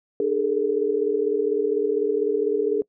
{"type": "tone cluster", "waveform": "sine", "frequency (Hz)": [297.4, 412.7, 436.9, 452.7], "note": ["D4", "G#4", "A4", "A4"], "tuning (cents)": [22, -11, -12, 49], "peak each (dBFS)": [-29, -22, -30, -24], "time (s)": [0.2, 2.82], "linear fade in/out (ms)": 2, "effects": ["noise-tail reverb RT60 0.1 s tail -24 dB re dry"]}